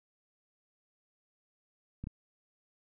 clicks, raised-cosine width 5 ms, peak -27 dBFS, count 2, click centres 2.04 / 2.071 s, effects none

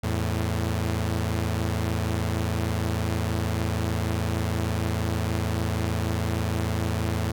sawtooth tone pair together, 83.51 / 110 Hz, E2 / A2, +23 / 0 cents, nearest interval perfect fourth, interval 477 cents, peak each -23 dBFS, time 0.03-7.32 s, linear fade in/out 10 ms, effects none

